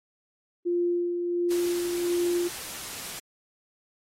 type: tone with tremolo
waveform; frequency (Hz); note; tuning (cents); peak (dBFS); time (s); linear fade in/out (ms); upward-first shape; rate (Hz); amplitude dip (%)
sine; 349.2; F4; 0; -22; 0.65-2.49; 20; sine; 1.4; 40
type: noise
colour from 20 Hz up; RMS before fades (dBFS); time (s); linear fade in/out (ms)
white; -37; 1.5-3.2; 10
effects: low-pass 12000 Hz 12 dB/octave + AAC 48 kbps